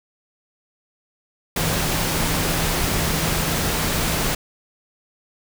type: tone in noise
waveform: sine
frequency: 161.4 Hz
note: E3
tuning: 36 cents flat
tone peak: -28 dBFS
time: 1.56-4.35 s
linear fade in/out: 5 ms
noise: pink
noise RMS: -22 dBFS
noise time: 1.56-4.35 s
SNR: -9 dB
effects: none